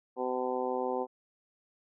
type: harmonic tone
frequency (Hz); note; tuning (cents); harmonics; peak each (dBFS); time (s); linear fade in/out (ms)
127; B2; +49; 2 / 3 / 4 / 5 / 6 / 7 / 8; -39 / -35 / -34 / -46 / -37 / -38 / -43; 0.16-1.07; 50
effects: none